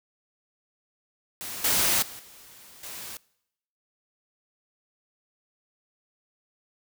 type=noise with level steps; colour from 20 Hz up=white; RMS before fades=-36 / -23 / -42 / -50 / -39 dBFS; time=1.41-3.17 s; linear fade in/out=0 ms; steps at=1.64 / 2.02 / 2.19 / 2.83 s; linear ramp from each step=5 ms; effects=noise-tail reverb RT60 0.8 s tail -23 dB re dry